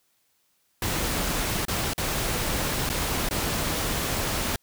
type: noise with dropouts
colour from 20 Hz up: pink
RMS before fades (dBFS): -27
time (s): 0.82-4.56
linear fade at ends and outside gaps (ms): 2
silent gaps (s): 1.652-1.682 / 1.935-1.979 / 2.892-2.899 / 3.289-3.309
effects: white hiss -69 dBFS RMS until 4.62 s